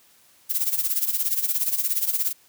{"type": "noise with tremolo", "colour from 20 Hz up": "violet", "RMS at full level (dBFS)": -21, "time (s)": [0.49, 2.33], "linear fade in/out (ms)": 20, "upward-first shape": "sine", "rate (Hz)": 17, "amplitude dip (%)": 75, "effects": ["white hiss -57 dBFS RMS until 2.48 s", "high-pass 60 Hz 12 dB/octave"]}